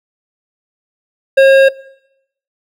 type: tone with hard clipping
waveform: sine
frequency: 540 Hz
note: C#5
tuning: 45 cents flat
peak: -5 dBFS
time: 1.37-1.69 s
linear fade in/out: 10 ms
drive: 11 dB
effects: noise-tail reverb RT60 0.8 s tail -21 dB re dry